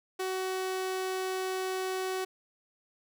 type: tone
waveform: sawtooth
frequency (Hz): 375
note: F#4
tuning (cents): +23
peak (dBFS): -27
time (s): 0.19-2.25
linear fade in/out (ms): 10
effects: none